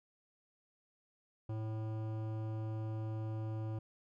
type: tone with hard clipping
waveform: sine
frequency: 109.7 Hz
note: A2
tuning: 5 cents flat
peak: -39 dBFS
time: 1.49-3.79 s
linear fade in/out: 5 ms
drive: 15 dB
effects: none